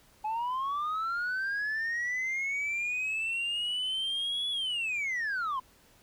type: linear two-way sweep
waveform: sine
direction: up then down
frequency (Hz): 844 to 3417 to 995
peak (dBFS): -27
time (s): 0.24-5.6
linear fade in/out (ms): 10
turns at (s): 4.5
effects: tanh soft clip ceiling -28 dBFS + pink hiss -61 dBFS RMS until 6.02 s